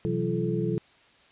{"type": "tone cluster", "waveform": "sine", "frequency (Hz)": [127.6, 166.4, 186.8, 340.5, 431.5], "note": ["C3", "E3", "F#3", "F4", "A4"], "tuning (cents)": [-43, 17, 17, -44, -34], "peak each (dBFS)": -31, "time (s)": [0.05, 0.78], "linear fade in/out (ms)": 0, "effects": ["white hiss -58 dBFS RMS until 1.31 s", "resampled to 8000 Hz"]}